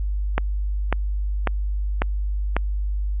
click train, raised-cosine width 0.5 ms, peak -5 dBFS, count 5, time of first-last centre 0.38-2.566 s, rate 1.83 Hz, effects added 50 Hz sine -21 dBFS peak until 3.2 s + resampled to 8000 Hz

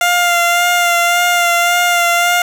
15% pulse tone with vibrato, 698.5 Hz, F5, in tune, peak -4 dBFS, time 0.01-2.42 s, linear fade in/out 2 ms, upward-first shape sine, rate 1.8 Hz, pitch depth 21 cents each way, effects none

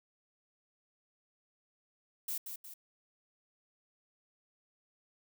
violet noise with echo, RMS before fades -37 dBFS, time 2.28-2.38 s, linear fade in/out 5 ms, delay 180 ms, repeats 2, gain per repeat -6 dB, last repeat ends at 2.74 s, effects none

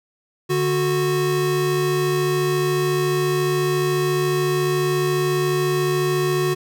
square tone pair together, 147.12 / 367.2 Hz, D3 / F#4, +3 / -13 cents, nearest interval octave + major third, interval 1584 cents, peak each -24 / -20 dBFS, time 0.49-6.55 s, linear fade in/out 20 ms, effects none

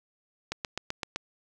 click train, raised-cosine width 0.2 ms, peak -14 dBFS, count 6, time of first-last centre 0.52-1.16 s, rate 7.81 Hz, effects none

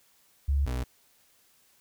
sine / 35% pulse tone pair in turn, 70 / 62.36 Hz, C#2 / B1, +18 / +17 cents, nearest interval major second, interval 201 cents, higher first, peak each -22 / -27 dBFS, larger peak first, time 0.48-0.66 / 0.66-0.84 s, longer neither, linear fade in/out 10 ms, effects white hiss -64 dBFS RMS until 1.8 s

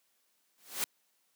white noise with exponential growth, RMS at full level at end -29 dBFS, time 0.58-0.84 s, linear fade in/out 1 ms, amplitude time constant 55 ms, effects white hiss -74 dBFS RMS until 1.35 s + high-pass 200 Hz 12 dB/octave

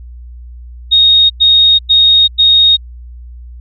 sine tone bursts, 3729 Hz, A#7, in tune, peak -4 dBFS, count 4, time 0.91-2.77 s, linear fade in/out 20 ms, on 390 ms, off 100 ms, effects added 60 Hz sine -28 dBFS peak until 3.6 s

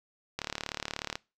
click train, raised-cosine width 0.2 ms, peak -15 dBFS, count 29, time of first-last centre 0.39-1.155 s, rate 36.6 Hz, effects noise-tail reverb RT60 0.3 s tail -24 dB re dry

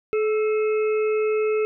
harmonic tone with a mistuned harmonic, 430 Hz, A4, 40 cents flat, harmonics 1 / 3 / 5 / 6, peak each -19 / -34 / -39 / -35 dBFS, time 0.13-1.65 s, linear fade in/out 0 ms, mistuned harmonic 3, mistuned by +42 cents, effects none

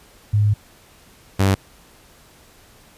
sine / sawtooth tone pair in turn, 104.3 / 97.07 Hz, G#2 / G2, +8 / -16 cents, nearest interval minor second, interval 124 cents, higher first, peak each -13 / -10 dBFS, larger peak second, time 0.33-0.54 / 1.39-1.55 s, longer first, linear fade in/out 10 ms, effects pink hiss -50 dBFS RMS until 2.97 s + resampled to 32000 Hz

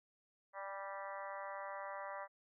harmonic tone with a mistuned harmonic, 196 Hz, G3, in tune, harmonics 3 / 4 / 5 / 6 / 7 / 8 / 9 / 10, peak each -48 / -51 / -49 / -50 / -56 / -56 / -57 / -54 dBFS, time 0.53-2.28 s, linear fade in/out 50 ms, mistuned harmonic 4, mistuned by +17 cents, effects none

